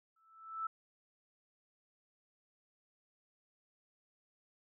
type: tone with exponential growth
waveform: sine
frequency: 1318.5 Hz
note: E6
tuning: in tune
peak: -33 dBFS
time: 0.16-0.67 s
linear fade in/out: 5 ms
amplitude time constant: 110 ms
effects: none